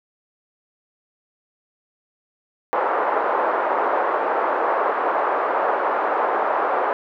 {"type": "band-pass noise", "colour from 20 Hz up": "white", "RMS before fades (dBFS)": -21, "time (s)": [2.73, 6.93], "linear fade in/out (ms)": 0, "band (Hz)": [410, 1200], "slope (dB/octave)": 24, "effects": []}